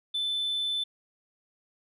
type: tone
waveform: sine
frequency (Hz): 3520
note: A7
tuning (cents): 0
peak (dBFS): -25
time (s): 0.14-0.84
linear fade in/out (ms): 10
effects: tanh soft clip ceiling -25 dBFS